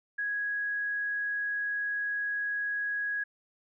sine tone, 1661.2 Hz, G#6, in tune, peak -29 dBFS, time 0.18-3.24 s, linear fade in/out 10 ms, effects none

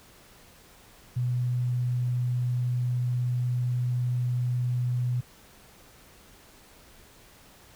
sine tone, 123.47 Hz, B2, in tune, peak -24 dBFS, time 1.16-5.21 s, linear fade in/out 10 ms, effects pink hiss -54 dBFS RMS until 7.75 s

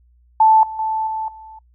sine tone with level steps, 878 Hz, A5, 4 cents flat, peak -8 / -26 / -18 / -21 / -36 dBFS, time 0.4-1.59 s, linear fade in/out 5 ms, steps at 0.63 / 0.79 / 1.07 / 1.28 s, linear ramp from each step 2 ms, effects noise-tail reverb RT60 0.1 s tail -26 dB re dry + added 60 Hz sine -51 dBFS peak until 1.74 s

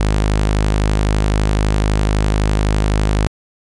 sawtooth tone, 51.9 Hz, G#1, in tune, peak -9 dBFS, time 0-3.27 s, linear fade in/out 0 ms, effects resampled to 22050 Hz

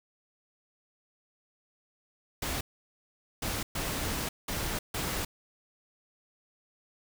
pink noise bursts at uneven times, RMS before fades -33 dBFS, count 5, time 2.42-2.61 / 3.42-3.63 / 3.75-4.29 / 4.48-4.79 / 4.94-5.25 s, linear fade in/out 5 ms, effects none

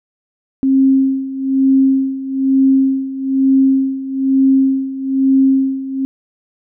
sine tone with tremolo, 267.7 Hz, C4, 40 cents sharp, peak -7 dBFS, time 0.63-6.05 s, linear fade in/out 0 ms, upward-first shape sine, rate 1.1 Hz, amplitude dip 80%, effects none

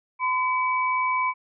sine tone pair together, 1016.1 / 2281 Hz, B5 / C#7, +49 / +49 cents, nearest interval octave + major second, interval 1400 cents, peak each -22 / -27 dBFS, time 0.19-1.34 s, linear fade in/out 50 ms, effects none

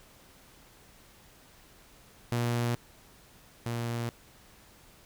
sawtooth tone pair in turn, 119.3 / 117.79 Hz, A#2 / A#2, +41 / +18 cents, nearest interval unison, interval 23 cents, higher first, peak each -23 / -27 dBFS, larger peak first, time 2.32-2.75 / 3.66-4.09 s, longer neither, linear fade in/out 0 ms, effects pink hiss -57 dBFS RMS until 5.05 s

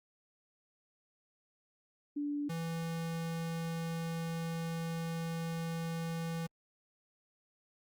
sine / square tone pair in turn, 290.7 / 165.37 Hz, D4 / E3, -18 / +6 cents, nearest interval minor seventh, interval 976 cents, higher first, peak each -33 / -36 dBFS, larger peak first, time 2.16-2.49 / 2.49-6.47 s, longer second, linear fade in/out 10 ms, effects Opus 48 kbps

